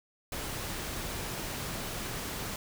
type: noise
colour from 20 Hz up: pink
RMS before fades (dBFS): -37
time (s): 0.32-2.56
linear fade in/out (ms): 2
effects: none